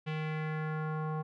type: tone with low-pass filter sweep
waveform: square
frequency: 155.56 Hz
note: D#3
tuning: in tune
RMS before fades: -35 dBFS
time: 0.06-1.23 s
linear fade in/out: 20 ms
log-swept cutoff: 2800 to 1000 Hz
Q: 2.4
effects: none